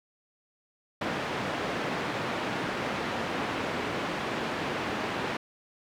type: band-pass noise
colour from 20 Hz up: pink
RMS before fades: -32 dBFS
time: 1.01-5.37 s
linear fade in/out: 5 ms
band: 190 to 2600 Hz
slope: 12 dB/octave
effects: none